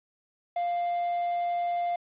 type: tone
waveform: triangle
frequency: 698.5 Hz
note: F5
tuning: in tune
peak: -24 dBFS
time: 0.56-1.96 s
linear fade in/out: 5 ms
effects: resampled to 8000 Hz + 9-bit